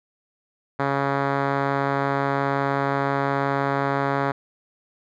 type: tone with low-pass filter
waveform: 5% pulse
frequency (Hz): 138.9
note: C#3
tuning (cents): +4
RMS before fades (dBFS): -23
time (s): 0.79-4.32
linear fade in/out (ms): 10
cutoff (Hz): 1700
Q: 0.7
effects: none